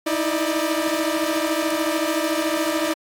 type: tone cluster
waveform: sawtooth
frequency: 313.4 / 327.1 / 594 Hz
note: D#4 / E4 / D5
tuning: +13 / -13 / +20 cents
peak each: -21 dBFS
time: 0.06-2.94 s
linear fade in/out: 10 ms
effects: AAC 64 kbps